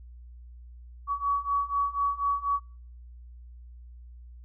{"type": "beating tone pair", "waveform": "sine", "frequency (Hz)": [1129, 1133.1], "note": ["C#6", "C#6"], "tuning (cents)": [31, 38], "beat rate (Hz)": 4.1, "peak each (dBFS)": [-29, -27], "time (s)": [1.07, 2.6], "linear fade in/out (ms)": 50, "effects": ["noise-tail reverb RT60 0.5 s tail -25 dB re dry", "added 60 Hz sine -44 dBFS peak until 4.44 s"]}